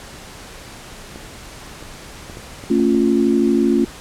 clicks, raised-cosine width 2 ms, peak -22 dBFS, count 7, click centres 1.159 / 1.826 / 2.298 / 2.371 / 2.639 / 2.8 / 2.947 s
sine chord, A augmented, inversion none, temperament equal with one note detuned, 224.4 / 277.2 / 349.2 Hz, A3 / C#4 / E#4, +34 / 0 / 0 cents, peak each -17 dBFS, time 2.7-3.85 s, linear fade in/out 5 ms
effects pink hiss -37 dBFS RMS until 4 s + low-pass 10000 Hz 12 dB/octave

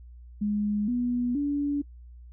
sine tone with pitch steps, 207.7 / 244.2 / 287 Hz, G#3 / B3 / D4, 0 / -19 / -40 cents, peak -24 dBFS, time 0.41-1.82 s, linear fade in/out 10 ms, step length 470 ms, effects noise-tail reverb RT60 0.1 s tail -25 dB re dry + added 60 Hz sine -44 dBFS peak until 2.32 s

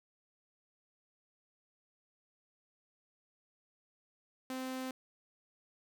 sawtooth tone, 259.2 Hz, C4, 16 cents flat, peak -34 dBFS, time 4.5-4.91 s, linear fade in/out 2 ms, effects none

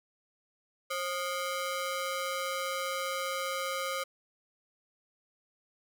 sawtooth ring-modulated tone, 885 Hz, A5, 10 cents sharp, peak -25 dBFS, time 0.9-4.04 s, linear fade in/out 10 ms, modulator 350 Hz, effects none

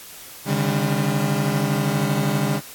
35% pulse tone cluster, 138.7 / 151.3 / 201.7 Hz, C#3 / D#3 / G3, +1 / -48 / +50 cents, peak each -22 dBFS, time 0.45-2.61 s, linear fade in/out 50 ms, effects white hiss -40 dBFS RMS until 2.74 s + AAC 64 kbps

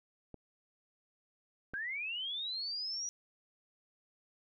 clicks, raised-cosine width 2 ms, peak -34 dBFS, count 2, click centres 0.343 / 1.736 s
sine linear sweep, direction up, 1544 to 5850 Hz, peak -36 dBFS, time 1.74-3.09 s, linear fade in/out 0 ms
effects none

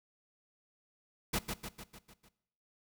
pink noise with echo, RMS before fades -32 dBFS, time 1.33-1.39 s, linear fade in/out 10 ms, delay 150 ms, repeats 6, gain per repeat -5 dB, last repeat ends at 2.29 s, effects noise-tail reverb RT60 0.8 s tail -19 dB re dry

